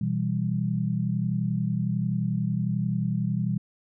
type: chord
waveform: sine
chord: E minor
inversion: second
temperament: equal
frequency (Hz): 123.47 / 164.81 / 196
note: B2 / E3 / G3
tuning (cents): 0 / 0 / 0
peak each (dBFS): -28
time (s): 0.01-3.58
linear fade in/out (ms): 5
effects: none